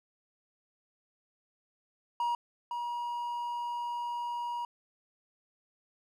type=tone pair in turn; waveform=triangle; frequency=952 / 956 Hz; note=A#5 / A#5; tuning=+36 / +43 cents; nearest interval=unison; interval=7 cents; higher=second; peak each=-26 / -31 dBFS; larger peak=first; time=2.2-2.35 / 2.71-4.65 s; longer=second; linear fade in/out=2 ms; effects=none